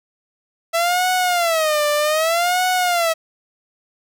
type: tone with vibrato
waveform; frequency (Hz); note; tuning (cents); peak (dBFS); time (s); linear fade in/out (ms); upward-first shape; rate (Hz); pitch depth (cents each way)
sawtooth; 660; E5; +2; -12; 0.73-3.14; 20; sine; 0.64; 190
effects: none

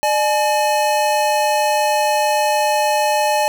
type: tone pair together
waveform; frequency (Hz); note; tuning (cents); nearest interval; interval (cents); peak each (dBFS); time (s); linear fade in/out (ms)
square; 600 / 849.3; D5 / G#5; +37 / +39; tritone; 602; -19 / -17; 0.03-3.48; 0
effects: none

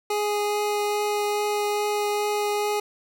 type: tone with vibrato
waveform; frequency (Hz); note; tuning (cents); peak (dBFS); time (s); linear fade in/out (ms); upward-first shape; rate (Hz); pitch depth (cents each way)
25% pulse; 415.3; G#4; 0; -19; 0.1-2.8; 5; triangle; 2.4; 8
effects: none

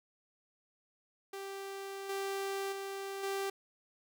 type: tone with level steps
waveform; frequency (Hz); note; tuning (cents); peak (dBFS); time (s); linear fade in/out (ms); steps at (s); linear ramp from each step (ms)
sawtooth; 392; G4; 0; -37 / -31 / -35 / -30; 1.33-3.5; 5; 2.09 / 2.72 / 3.23; 5
effects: none

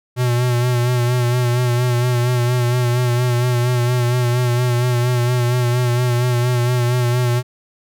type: tone with vibrato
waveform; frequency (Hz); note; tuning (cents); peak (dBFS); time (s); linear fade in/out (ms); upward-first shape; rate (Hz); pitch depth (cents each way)
square; 122.6; B2; -12; -15; 0.16-7.43; 50; sine; 4.3; 39
effects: none

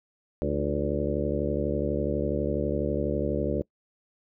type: harmonic tone with a mistuned harmonic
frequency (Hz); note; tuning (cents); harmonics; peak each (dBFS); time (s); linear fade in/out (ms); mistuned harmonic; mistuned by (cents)
72.1; D2; -31; 1 / 2 / 3 / 4 / 5 / 6 / 7 / 8; -33 / -33 / -33 / -33 / -33 / -33 / -33 / -33; 0.42-3.62; 0; 4; +72
effects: noise-tail reverb RT60 0.1 s tail -23 dB re dry

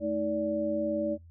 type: tone cluster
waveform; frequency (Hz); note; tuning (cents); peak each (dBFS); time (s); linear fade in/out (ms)
sine; 218.9 / 316.9 / 579; A3 / D#4 / D5; -9 / +32 / -25; -34 / -32 / -29; 0-1.18; 50
effects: noise-tail reverb RT60 0.2 s tail -26 dB re dry + added 84 Hz sine -49 dBFS peak until 1.3 s

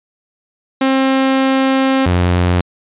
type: tone pair in turn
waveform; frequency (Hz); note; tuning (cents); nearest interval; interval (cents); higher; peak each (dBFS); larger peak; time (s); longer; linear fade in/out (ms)
sawtooth; 266.3 / 88.87; C4 / F2; +31 / +31; octave + perfect fifth; 1900; first; -7; neither; 0.81-2.06 / 2.06-2.61; first; 5
effects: resampled to 8000 Hz

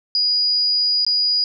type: tone with dropouts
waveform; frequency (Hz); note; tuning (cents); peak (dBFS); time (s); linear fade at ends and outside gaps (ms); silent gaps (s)
sine; 4902; D#8; -27; -15; 0.15-1.44; 1; 1.049-1.065
effects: none

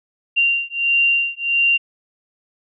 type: beating tone pair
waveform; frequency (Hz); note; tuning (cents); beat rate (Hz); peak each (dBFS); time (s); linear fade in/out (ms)
sine; 2771 / 2772.5; F7 / F7; -14 / -13; 1.5; -18; 0.36-1.78; 20
effects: none

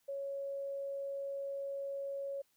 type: tone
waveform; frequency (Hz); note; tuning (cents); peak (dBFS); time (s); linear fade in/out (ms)
sine; 554.4; C#5; 0; -37; 0.08-2.42; 10
effects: white hiss -75 dBFS RMS until 2.56 s

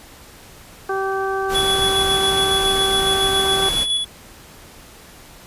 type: harmonic tone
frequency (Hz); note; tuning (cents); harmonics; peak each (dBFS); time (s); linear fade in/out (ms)
386.8; G4; -23; 1 / 2 / 3 / 4; -22 / -25 / -27 / -28; 0.89-3.69; 5
type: noise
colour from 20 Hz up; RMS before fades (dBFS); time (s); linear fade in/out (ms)
pink; -27; 1.48-3.87; 50
type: tone with tremolo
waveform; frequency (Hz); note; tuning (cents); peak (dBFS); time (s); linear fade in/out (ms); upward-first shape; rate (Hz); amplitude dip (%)
square; 3400; G#7; +40; -17; 1.54-4.05; 20; square; 7.2; 35
effects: pink hiss -43 dBFS RMS until 5.46 s + resampled to 32000 Hz

